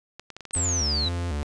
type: clicks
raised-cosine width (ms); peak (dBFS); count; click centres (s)
0.2; -22; 10; 0.196 / 0.303 / 0.366 / 0.407 / 0.453 / 0.509 / 0.551 / 0.582 / 0.658 / 0.69
type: exponential sweep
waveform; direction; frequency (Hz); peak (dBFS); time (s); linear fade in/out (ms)
sine; down; 8530 to 3825; -24; 0.53-1.09; 10
type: tone with vibrato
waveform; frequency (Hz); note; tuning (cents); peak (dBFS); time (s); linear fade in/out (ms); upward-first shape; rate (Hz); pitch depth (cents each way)
45% pulse; 79.7; D#2; +42; -26; 0.56-1.43; 0; square; 2; 150
effects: resampled to 22050 Hz